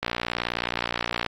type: click train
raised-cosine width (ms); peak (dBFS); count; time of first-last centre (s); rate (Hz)
0.3; -9; 74; 0.03-1.263; 59.2
effects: AAC 48 kbps